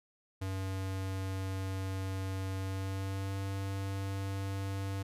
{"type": "tone with pitch glide", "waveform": "square", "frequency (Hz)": [95.5, 97.56], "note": ["G2", "G2"], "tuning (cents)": [-45, -8], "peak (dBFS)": -35, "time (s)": [0.41, 5.03], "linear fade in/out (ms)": 10, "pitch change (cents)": 37, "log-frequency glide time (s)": [2.59, 3.38], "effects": ["resampled to 32000 Hz"]}